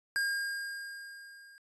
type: tone with level ramp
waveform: square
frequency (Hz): 1615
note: G#6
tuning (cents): -49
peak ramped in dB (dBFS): -28 to -54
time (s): 0.16-1.58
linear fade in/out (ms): 0
effects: resampled to 24000 Hz